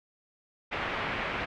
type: low-pass noise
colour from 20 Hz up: white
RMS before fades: -33 dBFS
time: 0.71-1.46 s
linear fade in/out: 20 ms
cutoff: 2500 Hz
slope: 24 dB/octave
effects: none